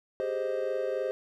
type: chord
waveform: triangle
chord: Ab major seventh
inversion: third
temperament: equal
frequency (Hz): 392 / 415.3 / 523.3 / 622.3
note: G4 / Ab4 / C5 / Eb5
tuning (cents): 0 / 0 / 0 / 0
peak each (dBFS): -33 / -35 / -29 / -34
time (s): 0.2-1.11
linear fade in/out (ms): 0
effects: none